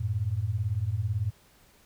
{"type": "beating tone pair", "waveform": "sine", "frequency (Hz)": [92.5, 110.5], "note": ["F#2", "A2"], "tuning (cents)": [0, 8], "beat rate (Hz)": 18, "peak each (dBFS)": [-30, -28], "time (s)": [0, 1.31], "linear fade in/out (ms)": 10, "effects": ["pink hiss -60 dBFS RMS until 1.85 s"]}